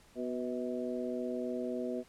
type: harmonic tone with a mistuned harmonic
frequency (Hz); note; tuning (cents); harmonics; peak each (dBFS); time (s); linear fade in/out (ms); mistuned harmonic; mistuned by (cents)
123.47; B2; 0; 2 / 3 / 4 / 5; -37 / -39 / -40 / -41; 0.15-2.04; 50; 5; +54
effects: pink hiss -62 dBFS RMS until 2.08 s + low-pass 11000 Hz 12 dB/octave